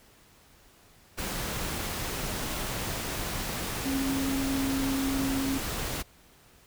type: tone in noise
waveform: sine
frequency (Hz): 270.3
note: C#4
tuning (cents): -44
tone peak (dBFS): -27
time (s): 3.85-5.59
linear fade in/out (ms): 20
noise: pink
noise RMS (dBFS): -33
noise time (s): 1.17-6.03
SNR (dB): +3
effects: pink hiss -58 dBFS RMS until 6.66 s